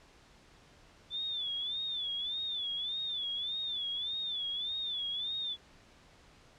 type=tone with vibrato; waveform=sine; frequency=3500 Hz; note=A7; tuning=10 cents flat; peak=-33 dBFS; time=1.1-5.57 s; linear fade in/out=50 ms; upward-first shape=sine; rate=1.7 Hz; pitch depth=110 cents each way; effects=pink hiss -60 dBFS RMS until 6.58 s + low-pass 6000 Hz 12 dB/octave